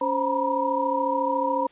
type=tone cluster; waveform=sine; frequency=279.7 / 524 / 938 / 972 Hz; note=C#4 / C5 / A#5 / B5; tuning=+16 / +2 / +11 / -28 cents; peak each=-30 / -26 / -27 / -26 dBFS; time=0.01-1.67 s; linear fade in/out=5 ms; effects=white hiss -56 dBFS RMS until 1.71 s + resampled to 8000 Hz

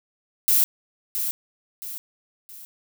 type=noise with echo; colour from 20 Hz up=violet; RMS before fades=-18 dBFS; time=0.48-0.64 s; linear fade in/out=0 ms; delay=670 ms; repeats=3; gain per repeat=-8 dB; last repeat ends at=2.65 s; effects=none

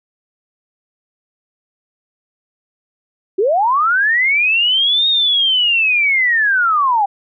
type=linear two-way sweep; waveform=sine; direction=up then down; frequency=354.1 to 3745 to 775 Hz; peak=-11 dBFS; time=3.38-7.06 s; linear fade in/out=10 ms; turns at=5.08 s; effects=none

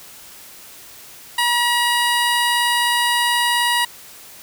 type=tone; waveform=15% pulse; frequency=959 Hz; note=A#5; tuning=49 cents sharp; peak=-9 dBFS; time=1.38-3.85 s; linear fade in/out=5 ms; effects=white hiss -41 dBFS RMS until 4.42 s

